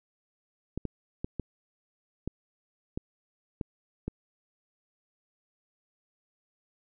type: clicks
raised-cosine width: 3 ms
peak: -19 dBFS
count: 8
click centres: 0.776 / 0.853 / 1.245 / 1.397 / 2.276 / 2.975 / 3.612 / 4.08 s
effects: none